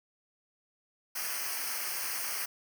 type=noise with comb filter; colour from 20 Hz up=white; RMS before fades=-35 dBFS; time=1.15-2.46 s; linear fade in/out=10 ms; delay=0.27 ms; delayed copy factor=-0.9; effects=none